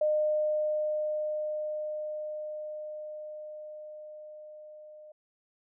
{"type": "tone with level ramp", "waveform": "sine", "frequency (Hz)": 609, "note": "D#5", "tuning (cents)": -37, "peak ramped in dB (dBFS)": [-23, -47], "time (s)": [0.01, 5.12], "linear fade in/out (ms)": 5, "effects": []}